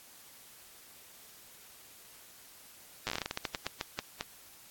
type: slowing click train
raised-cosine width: 0.2 ms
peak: -16 dBFS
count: 18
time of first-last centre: 3.07-4.209 s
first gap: 8 ms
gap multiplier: 1.23
effects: white hiss -55 dBFS RMS until 4.7 s + AAC 64 kbps